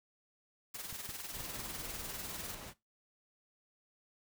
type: noise with tremolo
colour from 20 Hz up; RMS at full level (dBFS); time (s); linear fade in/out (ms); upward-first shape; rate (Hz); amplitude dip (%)
white; -42; 0.74-2.55; 5; sine; 20; 60
type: clicks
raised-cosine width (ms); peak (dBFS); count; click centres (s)
5; -37; 5; 0.927 / 1.092 / 1.369 / 1.407 / 1.594
type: noise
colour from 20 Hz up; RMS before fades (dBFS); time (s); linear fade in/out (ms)
pink; -48; 1.31-2.74; 50
effects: noise-tail reverb RT60 0.2 s tail -18 dB re dry